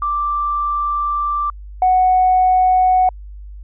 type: tone pair in turn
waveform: sine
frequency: 1175 / 740.2 Hz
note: D6 / F#5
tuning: +1 / 0 cents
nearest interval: minor sixth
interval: 801 cents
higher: first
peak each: -16 / -9 dBFS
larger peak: second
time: 0.02-1.5 / 1.82-3.09 s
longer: first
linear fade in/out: 2 ms
effects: tanh soft clip ceiling -5 dBFS + added 50 Hz sine -31 dBFS peak until 3.63 s